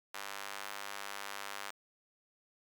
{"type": "tone with high-pass filter", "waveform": "sawtooth", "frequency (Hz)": 100.1, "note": "G2", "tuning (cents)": 37, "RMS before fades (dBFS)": -44, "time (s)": [0.14, 1.71], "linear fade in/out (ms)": 5, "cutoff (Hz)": 1100, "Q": 0.95, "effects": []}